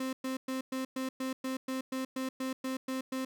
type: tone bursts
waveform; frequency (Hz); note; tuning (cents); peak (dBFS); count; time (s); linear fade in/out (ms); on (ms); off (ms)
35% pulse; 261.6; C4; 0; -31; 14; 0-3.25; 5; 130; 110
effects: none